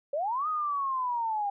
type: linear two-way sweep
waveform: sine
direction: up then down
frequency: 540 to 1263 to 795 Hz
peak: -27 dBFS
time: 0.13-1.5 s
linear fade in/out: 5 ms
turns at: 0.48 s
effects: none